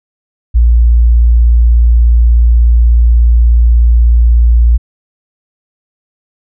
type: tone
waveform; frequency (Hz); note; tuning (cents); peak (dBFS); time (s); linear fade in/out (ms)
sine; 58.27; A#1; 0; -3; 0.54-4.78; 20
effects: none